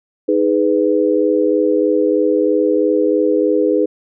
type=chord; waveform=sine; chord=G# minor; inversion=second; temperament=just; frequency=311.5 / 415.3 / 498.4 Hz; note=D#4 / G#4 / B4; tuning=+2 / 0 / +16 cents; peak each=-16 dBFS; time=0.28-3.86 s; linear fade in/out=10 ms; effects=none